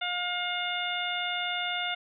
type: harmonic tone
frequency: 712 Hz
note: F5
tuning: 33 cents sharp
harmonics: 1 / 2 / 3 / 4 / 5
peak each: -35 / -35 / -35 / -35 / -35 dBFS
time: 0.01-1.95 s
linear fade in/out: 10 ms
effects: none